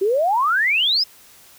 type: exponential sweep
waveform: sine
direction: up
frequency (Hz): 370 to 5290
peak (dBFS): -15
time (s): 0.01-1.04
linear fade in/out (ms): 10
effects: white hiss -48 dBFS RMS until 1.58 s